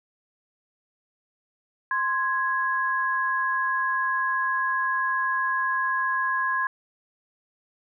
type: tone pair together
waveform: sine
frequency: 1046.5 / 1661.2 Hz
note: C6 / G#6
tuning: 0 / 0 cents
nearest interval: minor sixth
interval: 800 cents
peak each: -25 dBFS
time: 1.91-6.67 s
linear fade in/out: 2 ms
effects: none